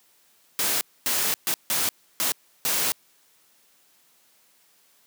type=noise bursts at uneven times; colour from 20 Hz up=white; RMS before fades=-24 dBFS; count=6; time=0.59-0.81 / 1.06-1.34 / 1.47-1.54 / 1.7-1.89 / 2.2-2.32 / 2.65-2.92 s; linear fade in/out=0 ms; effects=white hiss -61 dBFS RMS until 5.06 s + high-pass 150 Hz 12 dB/octave